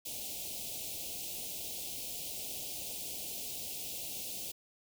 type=band-stop noise; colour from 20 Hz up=white; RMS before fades=-41 dBFS; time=0.05-4.52 s; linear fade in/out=10 ms; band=780 to 2500 Hz; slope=48 dB/octave; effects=none